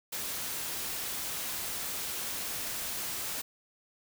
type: noise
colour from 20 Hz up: white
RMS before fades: -36 dBFS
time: 0.12-3.42 s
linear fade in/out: 10 ms
effects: none